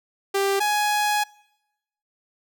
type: tone pair in turn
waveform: sawtooth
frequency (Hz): 394.3 / 835.5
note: G4 / G#5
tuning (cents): +10 / +10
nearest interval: octave + minor second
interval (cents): 1300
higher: second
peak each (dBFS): -16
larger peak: neither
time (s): 0.34-0.6 / 0.6-1.24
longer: second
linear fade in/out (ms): 10
effects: noise-tail reverb RT60 0.9 s tail -25 dB re dry